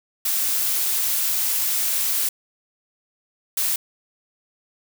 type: noise bursts at uneven times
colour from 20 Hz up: blue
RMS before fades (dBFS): -22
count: 2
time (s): 0.25-2.29 / 3.57-3.76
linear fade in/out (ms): 5
effects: none